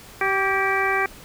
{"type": "harmonic tone with a mistuned harmonic", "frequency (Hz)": 387.3, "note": "G4", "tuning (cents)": -21, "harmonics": [1, 2, 3, 4, 5, 6], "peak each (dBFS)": [-26, -26, -26, -26, -26, -26], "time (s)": [0.21, 1.06], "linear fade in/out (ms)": 2, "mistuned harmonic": 4, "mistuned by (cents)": 40, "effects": ["pink hiss -44 dBFS RMS until 1.24 s"]}